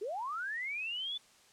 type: linear sweep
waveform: sine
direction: up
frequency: 370 to 3520 Hz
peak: -35 dBFS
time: 0.01-1.18 s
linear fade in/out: 10 ms
effects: white hiss -62 dBFS RMS until 1.52 s + low-pass 8000 Hz 12 dB/octave